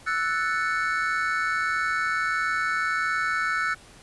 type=chord; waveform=triangle; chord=F# minor seventh; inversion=third; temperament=equal; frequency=1318.5 / 1480 / 1760 / 2217 Hz; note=E6 / F#6 / A6 / C#7; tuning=0 / 0 / 0 / 0 cents; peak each=-26 / -25 / -29 / -31 dBFS; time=0.06-3.75 s; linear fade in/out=20 ms; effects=pink hiss -50 dBFS RMS until 4.02 s + resampled to 24000 Hz